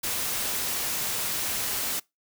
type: noise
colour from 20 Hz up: white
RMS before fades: -29 dBFS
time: 0.03-2 s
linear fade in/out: 10 ms
effects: noise-tail reverb RT60 0.2 s tail -24 dB re dry